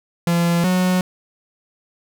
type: tone pair in turn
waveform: 45% pulse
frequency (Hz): 171 / 183.06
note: F3 / F#3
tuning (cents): -36 / -18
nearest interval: minor second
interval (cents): 118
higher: second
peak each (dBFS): -15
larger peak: neither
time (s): 0.27-0.64 / 0.64-1.01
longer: neither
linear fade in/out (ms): 2
effects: none